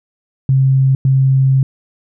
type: tone bursts at uneven times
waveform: sine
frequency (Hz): 133.6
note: C3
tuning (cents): +36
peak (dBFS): -8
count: 2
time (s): 0.49-0.95 / 1.05-1.63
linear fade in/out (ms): 2
effects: none